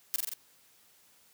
blue noise with echo, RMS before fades -29 dBFS, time 0.14-0.16 s, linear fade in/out 0 ms, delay 44 ms, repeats 4, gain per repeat -2 dB, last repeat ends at 0.336 s, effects white hiss -63 dBFS RMS until 1.33 s + high-pass 60 Hz 12 dB/octave

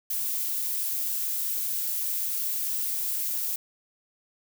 violet noise, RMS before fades -29 dBFS, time 0.1-3.56 s, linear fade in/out 5 ms, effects none

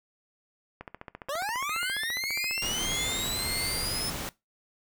click train, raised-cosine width 0.5 ms, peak -24 dBFS, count 37, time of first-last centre 0.81-3.259 s, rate 14.7 Hz
25% pulse linear sweep, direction up, 531 to 5274 Hz, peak -26 dBFS, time 1.29-4.1 s, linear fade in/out 2 ms
35% pulse tone with tremolo, 2093 Hz, C7, in tune, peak -31 dBFS, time 1.69-4.01 s, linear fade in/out 10 ms, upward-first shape triangle, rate 1.7 Hz, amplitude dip 95%
pink noise, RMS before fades -35 dBFS, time 2.62-4.29 s, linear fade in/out 0 ms
effects noise-tail reverb RT60 0.2 s tail -20 dB re dry

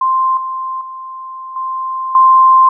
sine tone with level steps, 1046.5 Hz, C6, in tune, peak -10 / -18 / -25 / -17 / -4 dBFS, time 0.01-2.69 s, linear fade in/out 5 ms, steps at 0.37 / 0.81 / 1.56 / 2.15 s, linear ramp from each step 2 ms, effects none

